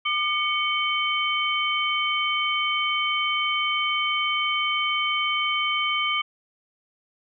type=tone cluster; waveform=sine; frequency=1203 / 2234 / 3077 Hz; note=D6 / C#7 / G7; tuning=+41 / +13 / -33 cents; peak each=-26 dBFS; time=0.05-6.22 s; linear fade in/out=10 ms; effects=none